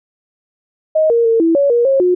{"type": "tone with pitch steps", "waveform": "sine", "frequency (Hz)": [627, 466.5, 455.1, 329.6, 563, 475.3, 541, 360.2], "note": ["D#5", "A#4", "A#4", "E4", "C#5", "A#4", "C#5", "F#4"], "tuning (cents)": [13, 1, -42, 0, 27, 34, -42, -46], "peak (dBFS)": -9, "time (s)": [0.95, 2.15], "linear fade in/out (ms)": 10, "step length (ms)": 150, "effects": []}